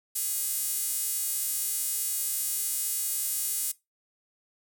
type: tone with high-pass filter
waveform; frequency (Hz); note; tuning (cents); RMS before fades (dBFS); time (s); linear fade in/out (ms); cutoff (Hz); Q
sawtooth; 415.3; G#4; 0; -30; 0.15-3.72; 10; 9600; 1.4
effects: noise-tail reverb RT60 0.2 s tail -20 dB re dry